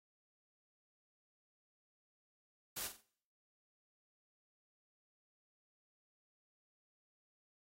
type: noise with echo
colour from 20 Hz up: white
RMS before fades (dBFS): -42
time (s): 2.76-2.88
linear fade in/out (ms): 10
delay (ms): 45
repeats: 3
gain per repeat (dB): -9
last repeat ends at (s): 3.015
effects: noise-tail reverb RT60 0.6 s tail -22 dB re dry + AAC 48 kbps